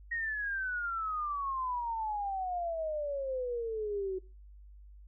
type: exponential sweep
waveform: sine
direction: down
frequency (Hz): 1889 to 370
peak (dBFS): -32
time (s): 0.11-4.19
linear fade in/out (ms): 10
effects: noise-tail reverb RT60 0.3 s tail -20 dB re dry + added 50 Hz sine -50 dBFS peak until 5.07 s